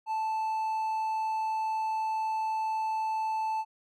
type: tone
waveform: triangle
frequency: 878 Hz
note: A5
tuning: 4 cents flat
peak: -26 dBFS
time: 0.06-3.65 s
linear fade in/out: 50 ms
effects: none